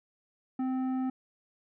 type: tone with tanh clipping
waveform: triangle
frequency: 259.2 Hz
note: C4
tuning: 16 cents flat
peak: -30 dBFS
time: 0.59-1.1 s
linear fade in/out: 5 ms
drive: 14 dB
effects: none